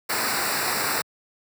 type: noise with comb filter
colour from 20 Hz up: pink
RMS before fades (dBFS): -25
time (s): 0.09-1.02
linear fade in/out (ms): 10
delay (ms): 0.31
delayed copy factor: -0.85
effects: high-pass 100 Hz 12 dB/octave